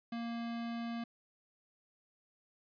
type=tone; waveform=square; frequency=233.1 Hz; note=A#3; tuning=in tune; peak=-38 dBFS; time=0.12-1.04 s; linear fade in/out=5 ms; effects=resampled to 11025 Hz